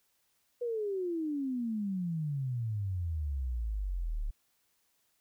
sine exponential sweep, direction down, 491.9 to 34.65 Hz, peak -31 dBFS, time 0.61-4.31 s, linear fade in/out 10 ms, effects white hiss -74 dBFS RMS until 5.2 s

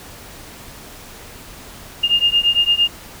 sine beating tone pair, 2821 / 2829.8 Hz, F7 / F7, +17 / +22 cents, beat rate 8.8 Hz, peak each -16 dBFS, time 2.03-2.88 s, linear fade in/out 10 ms, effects pink hiss -38 dBFS RMS until 3.2 s

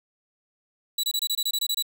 sawtooth tone bursts, 3929 Hz, B7, 10 cents flat, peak -20 dBFS, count 11, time 0.98-1.825 s, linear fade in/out 5 ms, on 55 ms, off 24 ms, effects none

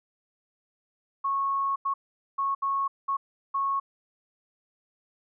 sine tone bursts at uneven times, 1100 Hz, C#6, 14 cents flat, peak -24 dBFS, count 6, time 1.24-1.76 / 1.85-1.94 / 2.38-2.55 / 2.62-2.88 / 3.08-3.17 / 3.54-3.8 s, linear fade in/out 10 ms, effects none

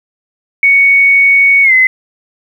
sine tone with pitch glide, 2227 to 2042 Hz, C#7 to C7, +7 to -43 cents, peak -4 dBFS, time 0.63-1.87 s, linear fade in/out 2 ms, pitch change -150 cents, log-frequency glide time 1.63-1.73 s, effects 7-bit

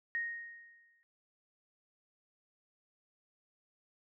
sine tone with exponential decay, 1864.7 Hz, A#6, in tune, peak -31 dBFS, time 0.15-1.03 s, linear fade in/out 0 ms, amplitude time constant 190 ms, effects none

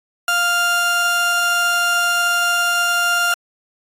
30% pulse tone pair together, 699 / 1398 Hz, F5 / F6, +1 / +1 cents, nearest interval octave, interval 1200 cents, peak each -21 / -14 dBFS, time 0.28-3.34 s, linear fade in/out 2 ms, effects AAC 48 kbps

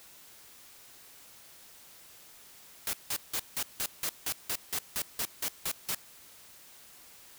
white noise bursts, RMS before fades -32 dBFS, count 14, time 2.87-5.948 s, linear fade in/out 2 ms, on 62 ms, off 170 ms, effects white hiss -54 dBFS RMS until 7.38 s

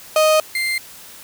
35% pulse tone pair in turn, 622.3 / 2093 Hz, D#5 / C7, 0 / 0 cents, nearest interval octave + major sixth, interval 2100 cents, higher second, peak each -10 / -17 dBFS, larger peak first, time 0.16-0.4 / 0.55-0.78 s, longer first, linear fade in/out 2 ms, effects white hiss -40 dBFS RMS until 1.23 s

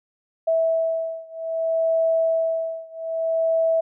sine beating tone pair, 653 / 653.62 Hz, E5 / E5, -17 / -15 cents, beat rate 0.62 Hz, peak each -22 / -23 dBFS, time 0.47-3.81 s, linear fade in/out 10 ms, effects none

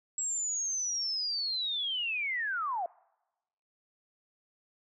sine linear sweep, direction down, 7700 to 657 Hz, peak -30 dBFS, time 0.18-2.86 s, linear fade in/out 2 ms, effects noise-tail reverb RT60 1.0 s tail -25 dB re dry

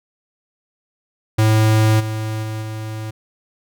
square tone with level steps, 109.2 Hz, A2, 13 cents flat, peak -12 / -22 / -24 / -26 dBFS, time 1.38-3.11 s, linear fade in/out 10 ms, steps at 1.99 / 2.42 / 2.61 s, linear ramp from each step 20 ms, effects none

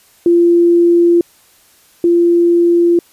sine tone pair in turn, 343.8 / 343.8 Hz, F4 / F4, -27 / -27 cents, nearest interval unison, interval 0 cents, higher neither, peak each -6 / -7 dBFS, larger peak first, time 0.26-1.21 / 2.04-2.99 s, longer neither, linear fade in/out 2 ms, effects white hiss -49 dBFS RMS until 3.12 s + resampled to 32000 Hz

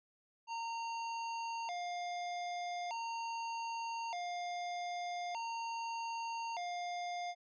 square tone with vibrato, 806 Hz, G5, 48 cents sharp, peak -39 dBFS, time 0.47-7.35 s, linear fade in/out 50 ms, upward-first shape square, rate 0.41 Hz, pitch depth 230 cents each way, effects resampled to 16000 Hz

